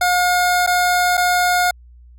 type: tone with dropouts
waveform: 25% pulse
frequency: 717 Hz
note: F5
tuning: 45 cents sharp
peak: -10 dBFS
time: 0.01-1.71 s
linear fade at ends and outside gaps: 5 ms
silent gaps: 0.665-0.673 / 1.171-1.176 s
effects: added 60 Hz sine -41 dBFS peak until 2.18 s